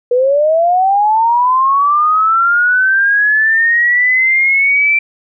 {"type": "linear sweep", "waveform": "sine", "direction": "up", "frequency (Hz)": [480, 2349], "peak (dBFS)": -8, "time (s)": [0.11, 4.99], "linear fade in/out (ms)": 5, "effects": []}